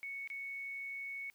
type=tone with dropouts; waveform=sine; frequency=2217 Hz; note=C#7; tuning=in tune; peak=-40 dBFS; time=0.03-1.3 s; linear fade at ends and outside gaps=0 ms; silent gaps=0.275-0.301 s; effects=white hiss -71 dBFS RMS until 1.34 s